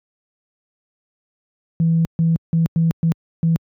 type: tone bursts at uneven times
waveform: sine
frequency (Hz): 164.6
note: E3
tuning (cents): -2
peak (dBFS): -12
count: 6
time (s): 1.8-2.05 / 2.19-2.36 / 2.53-2.66 / 2.76-2.91 / 3.03-3.12 / 3.43-3.56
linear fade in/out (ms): 0
effects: tanh soft clip ceiling -8 dBFS + high-pass 80 Hz 12 dB/octave